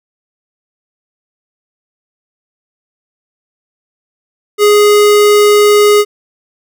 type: tone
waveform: square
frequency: 415.3 Hz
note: G#4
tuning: in tune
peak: -5 dBFS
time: 4.58-6.05 s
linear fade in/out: 50 ms
effects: none